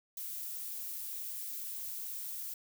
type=noise; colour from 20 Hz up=violet; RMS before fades=-41 dBFS; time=0.17-2.54 s; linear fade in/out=2 ms; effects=none